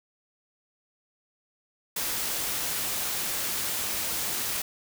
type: noise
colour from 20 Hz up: white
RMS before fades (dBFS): -30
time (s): 1.96-4.62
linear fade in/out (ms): 5
effects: none